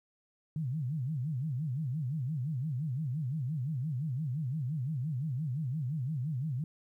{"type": "tone with vibrato", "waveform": "sine", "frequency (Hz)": 140.2, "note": "C#3", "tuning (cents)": 20, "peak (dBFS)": -31, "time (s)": [0.56, 6.64], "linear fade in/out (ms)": 2, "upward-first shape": "sine", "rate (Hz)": 5.8, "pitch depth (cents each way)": 260, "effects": ["12-bit"]}